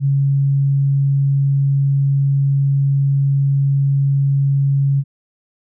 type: tone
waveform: sine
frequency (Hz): 138.7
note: C#3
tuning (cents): +1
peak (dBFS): -12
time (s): 0-5.04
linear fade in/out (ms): 50
effects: none